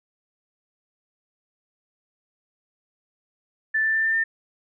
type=tone with pitch steps; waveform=sine; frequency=1760 / 1770.2 / 1780.5 / 1790.8 / 1801.1 Hz; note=A6 / A6 / A6 / A6 / A6; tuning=0 / +10 / +20 / +30 / +40 cents; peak=-19 dBFS; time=3.74-4.24 s; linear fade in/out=10 ms; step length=100 ms; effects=none